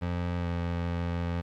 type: tone with pitch glide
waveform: 25% pulse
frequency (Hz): 87.6 to 86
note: F2 to F2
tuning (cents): +6 to -26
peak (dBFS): -25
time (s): 0.01-1.42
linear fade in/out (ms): 20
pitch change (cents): -32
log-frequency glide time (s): 0.39-0.47
effects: low-pass 3000 Hz 12 dB/octave + 11-bit